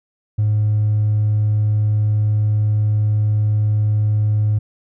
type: tone with hard clipping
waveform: sine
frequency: 105.9 Hz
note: G#2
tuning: 34 cents sharp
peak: -14 dBFS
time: 0.38-4.59 s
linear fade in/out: 10 ms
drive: 1 dB
effects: none